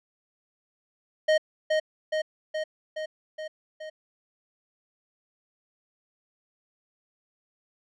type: tone with echo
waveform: square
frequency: 622.3 Hz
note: D#5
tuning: in tune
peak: -19 dBFS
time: 1.28-1.38 s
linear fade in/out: 10 ms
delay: 420 ms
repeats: 6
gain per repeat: -3 dB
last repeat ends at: 3.9 s
effects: low-pass 4000 Hz 12 dB/octave